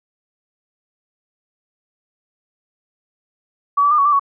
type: tone with pitch steps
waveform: sine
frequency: 1138 / 1155 / 1207 / 1120 / 1175 / 1117 Hz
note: C#6 / D6 / D6 / C#6 / D6 / C#6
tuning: +45 / -29 / +47 / +18 / +1 / +13 cents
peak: -11 dBFS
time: 3.77-4.196 s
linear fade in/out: 10 ms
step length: 71 ms
effects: none